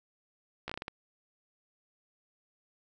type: slowing click train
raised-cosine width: 0.3 ms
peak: -21 dBFS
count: 7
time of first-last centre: 0.68-0.881 s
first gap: 15 ms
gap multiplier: 1.32
effects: none